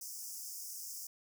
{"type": "high-pass noise", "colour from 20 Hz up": "pink", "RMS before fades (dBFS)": -45, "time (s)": [0.01, 1.07], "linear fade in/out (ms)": 5, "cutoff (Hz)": 5100, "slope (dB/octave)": 96, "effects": []}